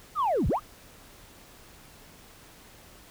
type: linear two-way sweep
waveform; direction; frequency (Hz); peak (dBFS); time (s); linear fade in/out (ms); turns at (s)
sine; down then up; 1318.5 to 34.09 to 1318.5; -21; 0.15-0.6; 50; 0.48
effects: tanh soft clip ceiling -20 dBFS + pink hiss -52 dBFS RMS until 3.1 s